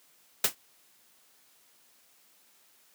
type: noise with exponential decay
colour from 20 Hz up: white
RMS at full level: -18 dBFS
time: 0.44-0.55 s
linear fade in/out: 5 ms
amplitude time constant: 22 ms
effects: white hiss -63 dBFS RMS until 2.94 s + high-pass 150 Hz 12 dB/octave